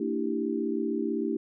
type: chord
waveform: sine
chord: E half-diminished seventh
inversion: second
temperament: equal with one note detuned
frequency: 227.4 / 293.7 / 329.6 / 392 Hz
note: Bb3 / D4 / E4 / G4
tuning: -43 / 0 / 0 / 0 cents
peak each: -32 dBFS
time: 0-1.37 s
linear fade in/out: 5 ms
effects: none